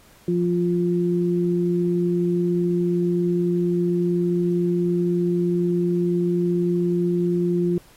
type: tone pair together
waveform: sine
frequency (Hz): 174.61 / 350.5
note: F3 / F4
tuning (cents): 0 / +6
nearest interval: octave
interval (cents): 1206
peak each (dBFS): -21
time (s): 0.28-7.78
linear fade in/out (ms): 2
effects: pink hiss -53 dBFS RMS until 7.96 s + AAC 48 kbps